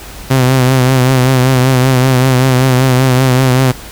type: tone with vibrato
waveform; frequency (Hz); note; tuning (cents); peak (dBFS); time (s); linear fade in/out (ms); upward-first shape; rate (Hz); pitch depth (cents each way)
sawtooth; 129.2; C3; -21; -3; 0.3-3.72; 10; triangle; 5.2; 62
effects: added 50 Hz sine -31 dBFS peak until 3.91 s + pink hiss -31 dBFS RMS until 3.91 s